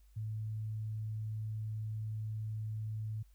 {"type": "tone", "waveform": "sine", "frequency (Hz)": 108.7, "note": "A2", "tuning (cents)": -21, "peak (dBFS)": -36, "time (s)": [0.16, 3.23], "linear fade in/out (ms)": 10, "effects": ["added 50 Hz sine -59 dBFS peak until 3.34 s", "white hiss -75 dBFS RMS until 3.34 s"]}